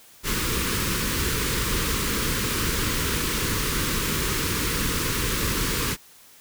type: band-stop noise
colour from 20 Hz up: pink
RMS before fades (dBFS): -25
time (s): 0.23-5.97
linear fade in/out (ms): 50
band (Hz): 500 to 1000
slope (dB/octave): 48
effects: white hiss -51 dBFS RMS until 6.4 s